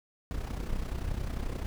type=noise with amplitude modulation; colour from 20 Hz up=brown; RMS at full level=-31 dBFS; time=0.31-1.66 s; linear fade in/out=0 ms; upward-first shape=sine; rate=31.4 Hz; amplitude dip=65%; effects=none